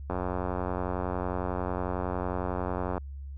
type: click train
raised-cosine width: 1 ms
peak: -17 dBFS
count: 263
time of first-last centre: 0.1-2.979 s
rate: 91 Hz
effects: added 69 Hz sine -37 dBFS peak until 3.37 s